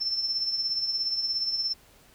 sine tone with tremolo, 5340 Hz, E8, 22 cents sharp, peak -23 dBFS, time 0-1.74 s, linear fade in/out 20 ms, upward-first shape triangle, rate 17 Hz, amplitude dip 60%, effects pink hiss -57 dBFS RMS until 2.14 s

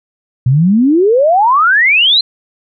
sine exponential sweep, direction up, 120 to 4202 Hz, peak -6 dBFS, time 0.46-2.21 s, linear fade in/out 5 ms, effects none

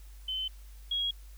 sine tone pair in turn, 3059 / 3302 Hz, G7 / G#7, -43 / -11 cents, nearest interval minor second, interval 132 cents, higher second, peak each -31 / -28 dBFS, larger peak second, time 0.28-0.48 / 0.91-1.11 s, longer neither, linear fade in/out 5 ms, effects added 50 Hz sine -46 dBFS peak until 1.37 s + white hiss -61 dBFS RMS until 1.37 s

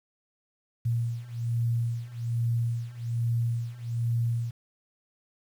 sine beating tone pair, 116.54 / 117.74 Hz, A#2 / A#2, 0 / +18 cents, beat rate 1.2 Hz, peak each -30 / -28 dBFS, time 0.85-4.51 s, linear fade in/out 10 ms, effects 9-bit

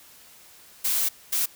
blue noise bursts at uneven times, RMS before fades -24 dBFS, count 2, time 0.84-1.09 / 1.32-1.46 s, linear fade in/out 10 ms, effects white hiss -51 dBFS RMS until 1.55 s

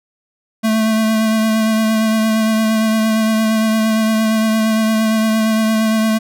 square tone with vibrato, 220 Hz, A3, in tune, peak -13 dBFS, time 0.63-6.19 s, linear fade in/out 20 ms, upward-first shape triangle, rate 8.7 Hz, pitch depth 23 cents each way, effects none

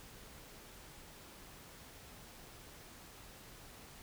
silence, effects pink hiss -55 dBFS RMS until 4.02 s

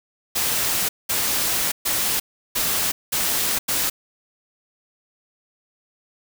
white noise bursts at uneven times, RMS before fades -22 dBFS, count 6, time 0.35-0.89 / 1.09-1.72 / 1.85-2.2 / 2.55-2.92 / 3.12-3.59 / 3.68-3.9 s, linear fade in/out 10 ms, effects none

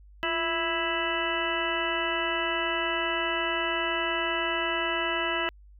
harmonic tone with a mistuned harmonic, 329.6 Hz, E4, in tune, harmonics 1 / 2 / 3 / 4 / 5 / 6 / 8 / 9, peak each -34 / -34 / -34 / -34 / -34 / -34 / -34 / -34 dBFS, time 0.23-5.49 s, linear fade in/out 0 ms, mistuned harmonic 1, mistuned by +84 cents, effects added 50 Hz sine -49 dBFS peak until 5.79 s

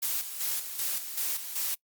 blue noise with tremolo, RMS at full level -30 dBFS, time 0.02-1.75 s, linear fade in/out 10 ms, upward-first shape square, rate 2.6 Hz, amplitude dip 60%, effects noise-tail reverb RT60 0.1 s tail -25 dB re dry + Opus 48 kbps

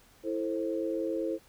sine chord, A minor, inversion second, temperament just, 330 / 440 / 528 Hz, E4 / A4 / C5, +2 / 0 / +16 cents, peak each -32 / -35 / -34 dBFS, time 0.23-1.39 s, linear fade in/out 50 ms, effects pink hiss -60 dBFS RMS until 1.48 s

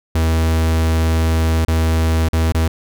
45% pulse tone with dropouts, 80.8 Hz, E2, 34 cents flat, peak -13 dBFS, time 0.15-2.68 s, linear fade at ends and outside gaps 5 ms, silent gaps 1.65-1.68 / 2.287-2.33 / 2.522-2.546 s, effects none

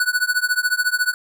square tone with tremolo, 1480 Hz, F#6, in tune, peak -14 dBFS, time 0-1.14 s, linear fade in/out 2 ms, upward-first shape triangle, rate 14 Hz, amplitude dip 100%, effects none

